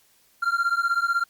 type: beating tone pair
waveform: triangle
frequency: 1377 / 1393 Hz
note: F6 / F6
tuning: -25 / -5 cents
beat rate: 16 Hz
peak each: -22 dBFS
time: 0.42-1.24 s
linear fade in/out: 10 ms
effects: white hiss -61 dBFS RMS until 1.29 s + Opus 48 kbps